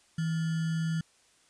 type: tone with sample-and-hold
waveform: sine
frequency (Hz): 162.4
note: E3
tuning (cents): -26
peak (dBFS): -27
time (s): 0.18-1.01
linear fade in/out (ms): 5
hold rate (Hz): 1575
effects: white hiss -64 dBFS RMS until 1.49 s + resampled to 22050 Hz